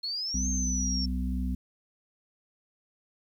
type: exponential two-way sweep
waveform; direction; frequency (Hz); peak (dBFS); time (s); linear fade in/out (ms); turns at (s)
sine; up then down; 4250 to 6420 to 5420; -30; 0.03-1.06; 10; 0.48
type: harmonic tone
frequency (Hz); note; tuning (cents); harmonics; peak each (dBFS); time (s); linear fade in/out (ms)
63.2; B1; +41; 1 / 3 / 4; -29 / -34 / -35; 0.34-1.55; 5
effects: 10-bit